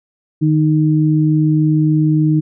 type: tone pair together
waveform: sine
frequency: 153.4 / 310 Hz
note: D#3 / D#4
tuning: -24 / -6 cents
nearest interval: octave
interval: 1218 cents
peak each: -12 / -14 dBFS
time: 0.41-2.41 s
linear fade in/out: 20 ms
effects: none